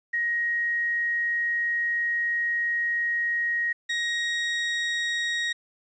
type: tone pair in turn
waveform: sine / 30% pulse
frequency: 1883 / 1883 Hz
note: A#6 / A#6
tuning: +17 / +17 cents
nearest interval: unison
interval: 0 cents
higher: neither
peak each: -23 / -22 dBFS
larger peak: second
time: 0.13-3.73 / 3.89-5.53 s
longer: first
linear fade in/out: 10 ms
effects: resampled to 16000 Hz + 10-bit